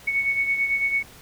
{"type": "beating tone pair", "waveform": "sine", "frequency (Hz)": [2217, 2226], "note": ["C#7", "C#7"], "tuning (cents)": [0, 7], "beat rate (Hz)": 9, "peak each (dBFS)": [-21, -29], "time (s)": [0.07, 1.03], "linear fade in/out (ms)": 10, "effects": ["pink hiss -47 dBFS RMS until 1.21 s"]}